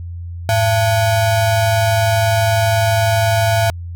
square ring-modulated tone, 392 Hz, G4, in tune, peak -10 dBFS, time 0.49-3.7 s, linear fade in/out 0 ms, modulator 286 Hz, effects added 86 Hz sine -25 dBFS peak until 3.95 s

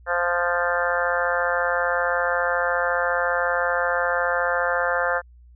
harmonic tone with a mistuned harmonic, 174.61 Hz, F3, in tune, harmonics 3 / 4 / 5 / 6 / 7 / 8 / 9 / 10, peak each -25 / -28 / -31 / -31 / -30 / -28 / -27 / -29 dBFS, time 0.06-5.22 s, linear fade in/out 50 ms, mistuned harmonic 10, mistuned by +15 cents, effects added 60 Hz sine -46 dBFS peak until 5.55 s

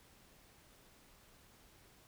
silence, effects pink hiss -64 dBFS RMS until 2.07 s

